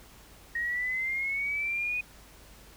sine linear sweep, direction up, 1867 to 2489 Hz, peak -28 dBFS, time 0.55-2.01 s, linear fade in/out 5 ms, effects added 50 Hz sine -55 dBFS peak until 2.76 s + pink hiss -54 dBFS RMS until 2.76 s

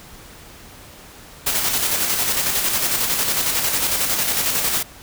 white noise with tremolo, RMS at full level -19 dBFS, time 1.46-4.83 s, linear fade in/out 10 ms, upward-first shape square, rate 11 Hz, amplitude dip 35%, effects pink hiss -42 dBFS RMS until 5.02 s

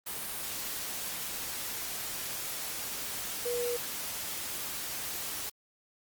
sine tone in noise, 482.5 Hz, B4, 40 cents flat, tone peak -30 dBFS, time 3.45-3.77 s, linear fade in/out 10 ms, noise white, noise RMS -37 dBFS, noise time 0.06-5.5 s, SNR +4 dB, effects Opus 32 kbps

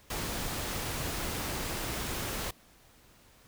pink noise, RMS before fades -35 dBFS, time 0.1-2.51 s, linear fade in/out 5 ms, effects pink hiss -60 dBFS RMS until 3.47 s

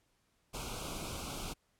pink band-stop noise, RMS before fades -41 dBFS, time 0.53-1.54 s, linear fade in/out 20 ms, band 1500 to 2200 Hz, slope 96 dB/octave, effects pink hiss -75 dBFS RMS until 1.79 s + low-pass 12000 Hz 12 dB/octave

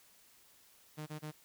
sawtooth tone bursts, 152.9 Hz, D#3, 30 cents flat, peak -37 dBFS, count 3, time 0.97-1.318 s, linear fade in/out 20 ms, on 98 ms, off 27 ms, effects white hiss -64 dBFS RMS until 1.44 s

